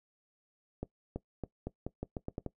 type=accelerating click train; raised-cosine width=2 ms; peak=-23 dBFS; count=10; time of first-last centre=0.83-2.463 s; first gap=330 ms; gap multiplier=0.84; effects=noise-tail reverb RT60 0.1 s tail -19 dB re dry